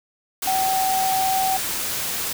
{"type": "tone in noise", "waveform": "sine", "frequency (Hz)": 762, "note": "G5", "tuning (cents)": -49, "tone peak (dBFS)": -19, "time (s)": [0.47, 1.57], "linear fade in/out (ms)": 5, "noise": "white", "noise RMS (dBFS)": -26, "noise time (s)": [0.42, 2.33], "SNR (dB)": 4, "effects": []}